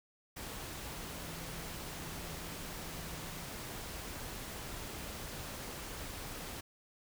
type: tone in noise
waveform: sine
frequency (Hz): 164.81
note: E3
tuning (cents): 0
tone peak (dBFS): -51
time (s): 0.96-3.48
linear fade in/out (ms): 10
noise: pink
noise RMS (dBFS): -44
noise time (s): 0.36-6.61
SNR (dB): -10
effects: none